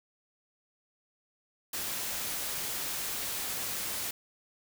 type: noise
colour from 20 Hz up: white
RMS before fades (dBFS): -35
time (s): 1.73-4.11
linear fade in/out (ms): 5
effects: none